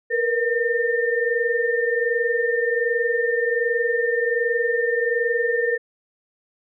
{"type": "tone cluster", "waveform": "sine", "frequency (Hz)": [463.4, 484.7, 1808], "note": ["A#4", "B4", "A6"], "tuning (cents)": [-10, -32, 47], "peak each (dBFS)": -23, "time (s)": [0.1, 5.78], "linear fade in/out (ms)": 20, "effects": []}